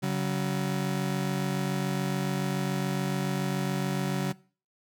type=tone pair together; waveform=35% pulse; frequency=141.15 / 188.2 Hz; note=C#3 / F#3; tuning=+32 / +30 cents; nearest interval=perfect fourth; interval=498 cents; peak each=-28 dBFS; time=0.02-4.33 s; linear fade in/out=20 ms; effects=noise-tail reverb RT60 0.4 s tail -21 dB re dry